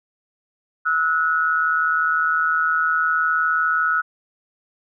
sine tone pair together, 1303 / 1462.6 Hz, E6 / F#6, -20 / -20 cents, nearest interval major second, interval 200 cents, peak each -20 / -19 dBFS, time 0.85-4.02 s, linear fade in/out 20 ms, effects none

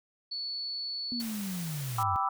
sine tone, 4435 Hz, C#8, in tune, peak -33 dBFS, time 0.31-1.22 s, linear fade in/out 10 ms
sine linear sweep, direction down, 246.9 to 87.31 Hz, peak -33 dBFS, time 1.12-2.16 s, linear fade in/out 0 ms
white noise, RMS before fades -42 dBFS, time 1.2-2.03 s, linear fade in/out 0 ms
sine chord, E minor seventh, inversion first, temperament equal, 784 / 987.8 / 1174.7 / 1318.5 Hz, G5 / B5 / D6 / E6, 0 / 0 / 0 / 0 cents, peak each -32 dBFS, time 1.98-2.29 s, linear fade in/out 5 ms
effects none

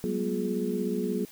sine tone cluster, 188.3 / 205.2 / 241.2 / 355.8 / 421.7 Hz, F#3 / G#3 / B3 / F4 / G#4, +31 / -21 / -41 / +32 / +26 cents, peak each -32 / -36 / -32 / -34 / -32 dBFS, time 0.04-1.25 s, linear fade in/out 0 ms, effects white hiss -51 dBFS RMS until 1.31 s

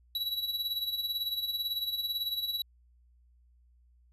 square tone with tremolo, 3918 Hz, B7, 15 cents flat, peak -29 dBFS, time 0.15-2.62 s, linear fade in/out 2 ms, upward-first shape sine, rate 18 Hz, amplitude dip 65%, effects added 60 Hz sine -60 dBFS peak until 4.12 s + resampled to 32000 Hz

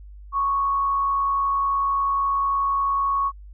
sine tone with frequency modulation, 1108.7 Hz, C#6, in tune, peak -19 dBFS, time 0.32-3.32 s, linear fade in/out 50 ms, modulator 76.4 Hz, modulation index 0.27, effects added 50 Hz sine -39 dBFS peak until 3.53 s

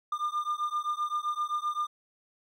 triangle beating tone pair, 1200 / 1207.7 Hz, D6 / D6, +37 / +48 cents, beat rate 7.7 Hz, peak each -30 dBFS, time 0.12-1.87 s, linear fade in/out 5 ms, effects none

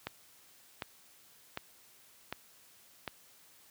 click train, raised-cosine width 0.3 ms, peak -20 dBFS, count 5, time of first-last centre 0.07-3.078 s, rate 1.33 Hz, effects white hiss -61 dBFS RMS until 3.7 s + high-pass 60 Hz 12 dB/octave

